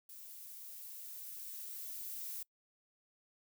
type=noise with level ramp; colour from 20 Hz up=violet; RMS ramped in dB=-52 to -43 dBFS; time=0.09-2.43 s; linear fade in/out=5 ms; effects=noise-tail reverb RT60 0.1 s tail -24 dB re dry